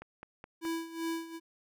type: click train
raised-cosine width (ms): 0.5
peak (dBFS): -30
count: 4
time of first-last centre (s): 0.02-0.652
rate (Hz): 4.75
type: tone with tremolo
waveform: square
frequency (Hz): 329.6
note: E4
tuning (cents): 0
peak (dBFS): -32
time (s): 0.61-1.4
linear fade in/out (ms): 50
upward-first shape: sine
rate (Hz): 2.6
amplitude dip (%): 80
effects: none